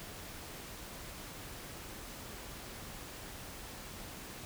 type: silence
effects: pink hiss -47 dBFS RMS until 4.45 s